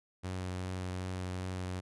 sawtooth tone with vibrato, 92 Hz, F#2, 9 cents flat, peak -32 dBFS, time 0.23-1.81 s, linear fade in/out 20 ms, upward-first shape sine, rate 2.6 Hz, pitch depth 12 cents each way, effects resampled to 24000 Hz

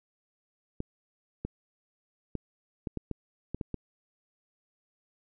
clicks, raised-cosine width 3 ms, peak -20 dBFS, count 9, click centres 0.804 / 1.45 / 2.353 / 2.872 / 2.973 / 3.113 / 3.546 / 3.612 / 3.743 s, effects none

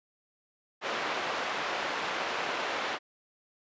pink band-pass noise, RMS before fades -33 dBFS, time 0.81-2.99 s, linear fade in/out 50 ms, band 540 to 2900 Hz, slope 12 dB/octave, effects resampled to 16000 Hz

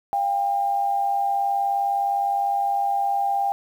sine tone pair together, 698 / 797.5 Hz, F5 / G5, -1 / +30 cents, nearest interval major second, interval 231 cents, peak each -29 / -20 dBFS, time 0.13-3.52 s, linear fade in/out 0 ms, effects 8-bit

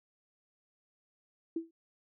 sine tone with exponential decay, 329.6 Hz, E4, in tune, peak -28 dBFS, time 1.56-1.71 s, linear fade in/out 5 ms, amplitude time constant 32 ms, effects none

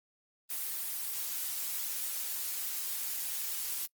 blue noise, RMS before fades -36 dBFS, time 0.49-3.87 s, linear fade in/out 20 ms, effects noise-tail reverb RT60 0.1 s tail -25 dB re dry + Opus 24 kbps

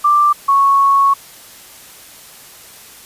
sine tone pair in turn, 1179 / 1106.3 Hz, D6 / C#6, +6 / -4 cents, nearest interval minor second, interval 110 cents, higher first, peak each -8 dBFS, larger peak neither, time 0.04-0.33 / 0.48-1.14 s, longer second, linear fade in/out 10 ms, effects white hiss -39 dBFS RMS until 3.05 s + resampled to 32000 Hz

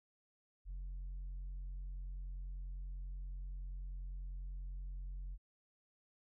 sine tone, 45.15 Hz, F#1, 42 cents flat, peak -39 dBFS, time 0.65-5.38 s, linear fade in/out 50 ms, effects tanh soft clip ceiling -41 dBFS

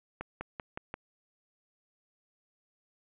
accelerating click train, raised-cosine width 0.5 ms, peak -22 dBFS, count 5, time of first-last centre 0.21-0.941 s, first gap 200 ms, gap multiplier 0.94, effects resampled to 8000 Hz + 10-bit

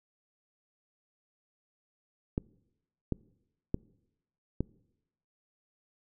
clicks, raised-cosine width 3 ms, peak -16 dBFS, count 4, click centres 2.379 / 3.123 / 3.744 / 4.606 s, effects noise-tail reverb RT60 0.9 s tail -24 dB re dry

